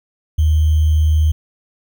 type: tone with sample-and-hold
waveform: sine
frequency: 77.78 Hz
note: D#2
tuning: in tune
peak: -10 dBFS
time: 0.38-1.32 s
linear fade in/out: 10 ms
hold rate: 3150 Hz
effects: none